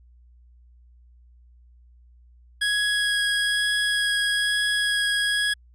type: tone with vibrato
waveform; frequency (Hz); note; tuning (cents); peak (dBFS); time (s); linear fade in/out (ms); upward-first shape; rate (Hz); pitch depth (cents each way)
25% pulse; 1661.2; G#6; 0; -17; 2.61-5.54; 10; sine; 1.1; 8
effects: added 60 Hz sine -50 dBFS peak until 5.74 s + resampled to 22050 Hz